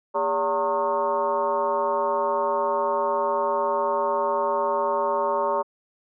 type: tone with frequency modulation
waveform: sine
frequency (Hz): 744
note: F#5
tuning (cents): +9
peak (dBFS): -20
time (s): 0.14-5.63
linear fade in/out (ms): 20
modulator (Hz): 170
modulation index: 2.2
effects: high-pass 300 Hz 12 dB/octave